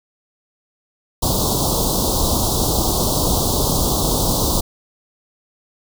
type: band-stop noise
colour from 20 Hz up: pink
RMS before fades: -18 dBFS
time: 1.22-4.61 s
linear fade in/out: 10 ms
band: 1100 to 3600 Hz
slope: 48 dB/octave
effects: none